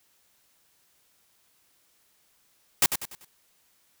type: noise with echo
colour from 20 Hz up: white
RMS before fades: -19 dBFS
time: 2.82-2.86 s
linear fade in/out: 2 ms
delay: 97 ms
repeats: 4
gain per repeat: -8 dB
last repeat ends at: 3.248 s
effects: white hiss -66 dBFS RMS until 4 s